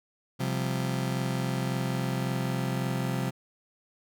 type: chord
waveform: 35% pulse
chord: C suspended fourth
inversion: none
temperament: just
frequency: 130.81 / 174.42 / 196.22 Hz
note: C3 / F3 / G3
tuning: 0 / -2 / +2 cents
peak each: -28 / -32 / -33 dBFS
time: 0.39-3.31 s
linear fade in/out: 20 ms
effects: none